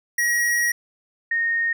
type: tone pair in turn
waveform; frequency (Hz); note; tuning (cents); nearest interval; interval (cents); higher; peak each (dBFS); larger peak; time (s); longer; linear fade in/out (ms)
square / sine; 1901 / 1850.1; A#6 / A#6; +33 / -14; unison; 47; first; -19; neither; 0.18-0.72 / 1.31-1.73; first; 5
effects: none